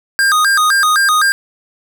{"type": "tone with vibrato", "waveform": "square", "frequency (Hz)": 1409, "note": "F6", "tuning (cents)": 15, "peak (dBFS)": -10, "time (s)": [0.19, 1.32], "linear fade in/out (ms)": 0, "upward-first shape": "square", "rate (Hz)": 3.9, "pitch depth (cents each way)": 220, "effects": []}